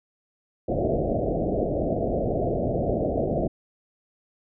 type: low-pass noise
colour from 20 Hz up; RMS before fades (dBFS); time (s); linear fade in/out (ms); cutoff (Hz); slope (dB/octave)
white; -25; 0.68-3.48; 10; 700; 96
effects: none